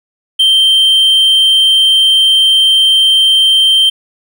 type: tone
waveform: triangle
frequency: 3136 Hz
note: G7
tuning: in tune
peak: -4 dBFS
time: 0.39-3.9 s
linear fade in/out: 10 ms
effects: none